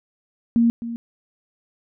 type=tone with echo; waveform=sine; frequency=233.1 Hz; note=A#3; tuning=in tune; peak=-13 dBFS; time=0.56-0.7 s; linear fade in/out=0 ms; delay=260 ms; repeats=1; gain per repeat=-13 dB; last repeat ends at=0.96 s; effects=none